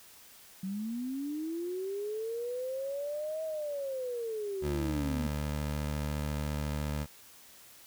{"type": "linear two-way sweep", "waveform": "sine", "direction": "up then down", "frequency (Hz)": [184.5, 641, 229.6], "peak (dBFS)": -33, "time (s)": [0.63, 5.27], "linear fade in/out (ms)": 5, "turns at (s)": 3.44}
{"type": "tone with pitch glide", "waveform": "20% pulse", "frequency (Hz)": [73.42, 74.23], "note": ["D2", "D2"], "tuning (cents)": [0, 19], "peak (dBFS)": -27, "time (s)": [4.61, 7.07], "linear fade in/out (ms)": 50, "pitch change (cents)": 19, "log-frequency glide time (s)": [5.17, 5.43]}
{"effects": ["white hiss -55 dBFS RMS until 7.86 s"]}